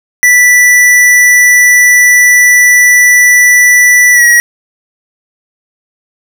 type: tone with pitch glide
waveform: square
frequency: 1970 to 1910.6 Hz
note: B6 to A#6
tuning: -5 to +42 cents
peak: -3 dBFS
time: 0.23-4.4 s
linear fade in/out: 0 ms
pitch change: -53 cents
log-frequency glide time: 4.13-4.24 s
effects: none